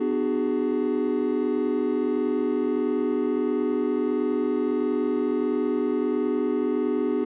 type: chord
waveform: triangle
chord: G# half-diminished seventh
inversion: first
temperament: just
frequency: 249.2 / 299 / 373.8 / 415.3 Hz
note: B3 / D4 / F#4 / G#4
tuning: +16 / +31 / +18 / 0 cents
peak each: -25 dBFS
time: 0-7.25 s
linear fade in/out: 10 ms
effects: tanh soft clip ceiling -12 dBFS + resampled to 8000 Hz